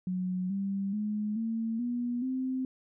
sine tone with pitch steps, 183.4 / 196.56 / 210.7 / 225.8 / 242 / 259.4 Hz, F#3 / G3 / G#3 / A3 / B3 / C4, -15 / +5 / +25 / +45 / -35 / -15 cents, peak -29 dBFS, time 0.07-2.65 s, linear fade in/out 2 ms, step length 430 ms, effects none

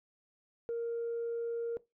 sine tone, 466.2 Hz, A#4, in tune, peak -31 dBFS, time 0.69-1.77 s, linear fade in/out 0 ms, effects noise-tail reverb RT60 0.2 s tail -19 dB re dry + tanh soft clip ceiling -30 dBFS

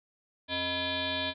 sine tone with frequency modulation, 2049 Hz, C7, 37 cents flat, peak -29 dBFS, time 0.48-1.34 s, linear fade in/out 50 ms, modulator 356 Hz, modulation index 5.3, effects none

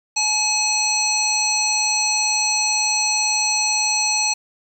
harmonic tone, 851 Hz, G#5, 42 cents sharp, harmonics 1 / 3 / 5 / 7 / 9, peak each -26 / -24 / -23 / -21 / -26 dBFS, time 0.16-4.34 s, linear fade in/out 10 ms, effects 8-bit

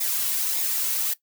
blue noise with flanger, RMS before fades -25 dBFS, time 0-1.14 s, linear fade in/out 10 ms, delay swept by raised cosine 0.66 to 2.56 ms, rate 1.7 Hz, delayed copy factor -0.5, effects noise-tail reverb RT60 0.1 s tail -17 dB re dry

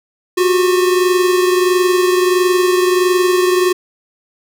square tone pair together, 361.9 / 383.4 Hz, F#4 / G4, -38 / -38 cents, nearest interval minor second, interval 100 cents, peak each -12 / -20 dBFS, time 0.37-3.73 s, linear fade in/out 10 ms, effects none

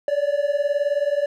triangle beating tone pair, 567 / 586 Hz, C#5 / D5, +39 / -4 cents, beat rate 19 Hz, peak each -20 / -20 dBFS, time 0.08-1.26 s, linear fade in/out 2 ms, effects none

